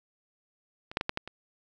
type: clicks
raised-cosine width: 0.3 ms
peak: -25 / -10 / -13 / -11 / -14 / -24 dBFS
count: 6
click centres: 0.915 / 0.971 / 1.011 / 1.094 / 1.174 / 1.276 s
effects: none